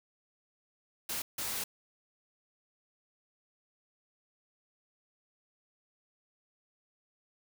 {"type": "noise bursts at uneven times", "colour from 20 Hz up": "white", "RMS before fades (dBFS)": -36, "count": 2, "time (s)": [[1.09, 1.22], [1.38, 1.64]], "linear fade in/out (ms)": 5, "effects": []}